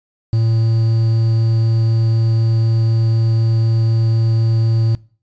triangle tone with quantisation, 113 Hz, A2, 47 cents sharp, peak -10 dBFS, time 0.33-4.95 s, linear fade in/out 0 ms, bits 6, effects noise-tail reverb RT60 0.4 s tail -21 dB re dry + resampled to 16000 Hz

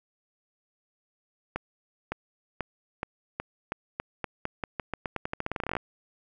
accelerating click train, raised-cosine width 0.5 ms, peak -15 dBFS, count 28, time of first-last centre 1.56-5.767 s, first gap 560 ms, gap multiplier 0.87, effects none

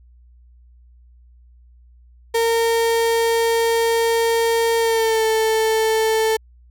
35% pulse tone with pitch glide, 459.3 to 441.6 Hz, A#4 to A4, -26 to +6 cents, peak -14 dBFS, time 2.34-6.37 s, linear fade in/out 10 ms, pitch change -68 cents, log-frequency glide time 4.78-5.25 s, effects added 60 Hz sine -46 dBFS peak until 6.7 s

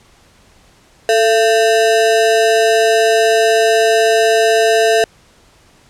square ring-modulated tone, 560 Hz, C#5, 18 cents sharp, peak -7 dBFS, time 1.09-5.04 s, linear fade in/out 0 ms, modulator 118 Hz, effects pink hiss -49 dBFS RMS until 5.89 s + low-pass 9000 Hz 12 dB/octave

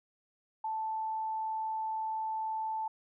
sine tone, 879 Hz, A5, 2 cents flat, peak -32 dBFS, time 0.64-2.88 s, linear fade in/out 5 ms, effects none

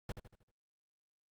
brown noise with echo, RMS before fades -40 dBFS, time 0.09-0.12 s, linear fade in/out 2 ms, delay 78 ms, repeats 5, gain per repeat -7 dB, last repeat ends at 0.51 s, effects Opus 48 kbps

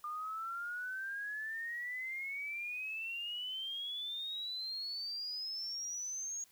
sine exponential sweep, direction up, 1200 to 6660 Hz, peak -38 dBFS, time 0.04-6.44 s, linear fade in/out 2 ms, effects white hiss -66 dBFS RMS until 6.51 s

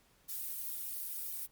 violet noise with flanger, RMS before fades -40 dBFS, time 0.28-1.47 s, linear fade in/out 20 ms, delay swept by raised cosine 1.6 to 7 ms, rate 0.98 Hz, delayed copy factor +0.75, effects pink hiss -68 dBFS RMS until 1.51 s + Opus 48 kbps

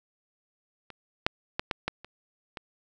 clicks, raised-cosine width 0.3 ms, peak -27 / -6 / -11 / -11 / -12 / -27 / -21 dBFS, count 7, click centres 0.903 / 1.265 / 1.595 / 1.712 / 1.88 / 2.046 / 2.572 s, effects none

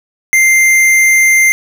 sine tone with tanh clipping, 2093 Hz, C7, in tune, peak -7 dBFS, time 0.33-1.52 s, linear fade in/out 0 ms, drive 18 dB, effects none

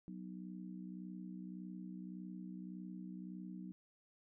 harmonic tone, 61.74 Hz, B1, in tune, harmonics 3 / 4 / 5, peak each -47 / -53 / -53 dBFS, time 0.08-3.72 s, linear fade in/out 0 ms, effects none

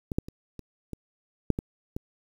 clicks, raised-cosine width 3 ms, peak -18 / -11 / -27 / -27 / -22 / -8 / -16 / -19 dBFS, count 8, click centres 0.118 / 0.185 / 0.285 / 0.593 / 0.933 / 1.503 / 1.589 / 1.965 s, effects 8-bit

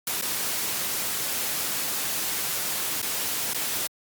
white noise with dropouts, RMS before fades -28 dBFS, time 0.07-3.87 s, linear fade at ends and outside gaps 2 ms, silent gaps 0.213-0.222 / 3.017-3.027 / 3.534-3.545 s, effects high-pass 100 Hz 12 dB/octave + Opus 48 kbps

